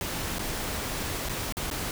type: noise with dropouts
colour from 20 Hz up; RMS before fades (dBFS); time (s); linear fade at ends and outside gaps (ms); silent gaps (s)
pink; -32; 0.01-1.91; 1; 0.385-0.392 / 1.288-1.294 / 1.524-1.569 / 1.702-1.712
effects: none